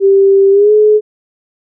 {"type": "tone with pitch glide", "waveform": "sine", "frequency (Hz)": [392, 425], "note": ["G4", "G#4"], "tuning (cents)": [0, 40], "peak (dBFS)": -4, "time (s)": [0, 1.01], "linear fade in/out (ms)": 50, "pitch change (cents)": 140, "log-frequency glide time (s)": [0.51, 0.72], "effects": []}